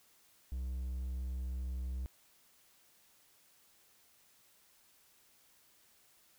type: tone with hard clipping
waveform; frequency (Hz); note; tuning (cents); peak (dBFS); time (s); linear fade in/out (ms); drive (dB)
triangle; 63.9; C2; -40; -37; 0.52-2.06; 0; 6
effects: white hiss -67 dBFS RMS until 6.38 s

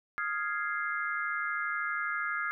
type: chord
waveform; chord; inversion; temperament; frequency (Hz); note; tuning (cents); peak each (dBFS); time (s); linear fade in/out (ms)
sine; F minor seventh; third; equal; 1244.5 / 1396.9 / 1661.2 / 2093; Eb6 / F6 / Ab6 / C7; 0 / 0 / 0 / 0; -36 / -35 / -35 / -38; 0.18-2.51; 0
effects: none

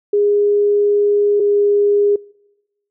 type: tone pair in turn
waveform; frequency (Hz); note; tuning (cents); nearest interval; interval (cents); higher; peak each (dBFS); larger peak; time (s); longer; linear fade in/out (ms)
sine; 410.7 / 408.9; G#4 / G#4; -19 / -27; unison; 8; first; -11; neither; 0.13-1.4 / 1.4-2.16; first; 5
effects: noise-tail reverb RT60 1.0 s tail -26 dB re dry

